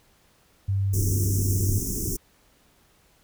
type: tone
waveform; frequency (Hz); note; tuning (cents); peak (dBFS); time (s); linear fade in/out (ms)
sine; 98; G2; 0; -21; 0.68-1.79; 10
type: band-stop noise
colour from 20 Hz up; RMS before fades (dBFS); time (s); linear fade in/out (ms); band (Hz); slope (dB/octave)
pink; -28; 0.93-2.17; 10; 420 to 5500; 96
effects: pink hiss -61 dBFS RMS until 3.23 s